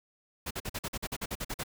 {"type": "noise bursts", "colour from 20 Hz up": "pink", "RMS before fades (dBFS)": -35, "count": 13, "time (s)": [0.46, 1.636], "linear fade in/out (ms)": 10, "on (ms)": 48, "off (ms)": 46, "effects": []}